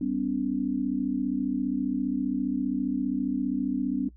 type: tone cluster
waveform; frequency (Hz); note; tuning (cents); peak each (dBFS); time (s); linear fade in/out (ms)
sine; 194.4 / 251.7 / 286.7; G3 / B3 / D4; -14 / +33 / -42; -33 / -28 / -28; 0.01-4.09; 5
effects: noise-tail reverb RT60 0.1 s tail -19 dB re dry + added 60 Hz sine -48 dBFS peak until 4.16 s